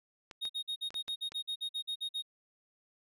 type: clicks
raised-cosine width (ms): 0.2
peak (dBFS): -29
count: 6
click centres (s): 0.312 / 0.453 / 0.905 / 0.943 / 1.081 / 1.32
type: tone bursts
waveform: triangle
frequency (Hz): 3729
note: A#7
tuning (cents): 0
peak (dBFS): -32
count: 14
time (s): 0.41-2.224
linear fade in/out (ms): 20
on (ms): 85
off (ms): 48
effects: none